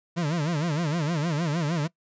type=tone with vibrato; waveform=40% pulse; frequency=158.9 Hz; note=D#3; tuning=37 cents sharp; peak=-23 dBFS; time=0.16-1.88 s; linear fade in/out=20 ms; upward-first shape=sine; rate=6.5 Hz; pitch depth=180 cents each way; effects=noise-tail reverb RT60 0.1 s tail -22 dB re dry + resampled to 16000 Hz